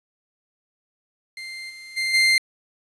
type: tone with level steps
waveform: 30% pulse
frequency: 2093 Hz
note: C7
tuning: in tune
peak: -30 / -36 / -19 / -12 dBFS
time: 1.37-2.38 s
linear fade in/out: 2 ms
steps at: 1.69 / 1.96 / 2.13 s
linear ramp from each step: 20 ms
effects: resampled to 22050 Hz + 9-bit